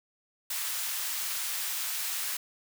white high-pass noise, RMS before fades -33 dBFS, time 0.5-2.37 s, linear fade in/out 5 ms, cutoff 1100 Hz, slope 12 dB/octave, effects none

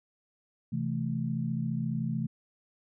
sine chord, A minor, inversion first, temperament equal, 130.81 / 164.81 / 220 Hz, C3 / E3 / A3, 0 / 0 / 0 cents, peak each -33 dBFS, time 0.72-2.27 s, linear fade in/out 10 ms, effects none

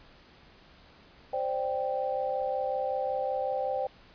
sine chord, C suspended second, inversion none, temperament just, 523.3 / 588.7 / 784.9 Hz, C5 / D5 / G5, 0 / +4 / +2 cents, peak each -31 / -34 / -32 dBFS, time 1.33-3.87 s, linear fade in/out 5 ms, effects pink hiss -56 dBFS RMS until 4.14 s + resampled to 11025 Hz

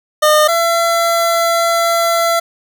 25% pulse tone pair in turn, 608 / 675.3 Hz, D#5 / E5, -40 / +42 cents, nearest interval major second, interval 182 cents, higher second, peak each -4 / -8 dBFS, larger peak first, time 0.22-0.48 / 0.48-2.4 s, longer second, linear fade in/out 10 ms, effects none

